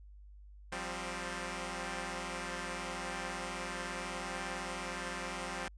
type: chord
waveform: 5% pulse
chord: F suspended second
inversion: none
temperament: equal with one note detuned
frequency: 176.24 / 196 / 261.6 Hz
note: F3 / G3 / C4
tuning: +16 / 0 / 0 cents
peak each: -30 / -32 / -32 dBFS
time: 0.72-5.68 s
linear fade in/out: 2 ms
effects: added 50 Hz sine -51 dBFS peak until 5.77 s + resampled to 22050 Hz